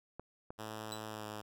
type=clicks; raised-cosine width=1 ms; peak=-30 dBFS; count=2; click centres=0.196 / 0.505 s
type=tone with pitch glide; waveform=5% pulse; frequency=108.8 to 106.32 Hz; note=A2 to G#2; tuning=-19 to +41 cents; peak=-31 dBFS; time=0.58-1.42 s; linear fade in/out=20 ms; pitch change=-40 cents; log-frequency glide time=1.09-1.25 s
type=tone with exponential decay; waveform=30% pulse; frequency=3951 Hz; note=B7; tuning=in tune; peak=-36 dBFS; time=0.92-1.05 s; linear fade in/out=0 ms; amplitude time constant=28 ms
effects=none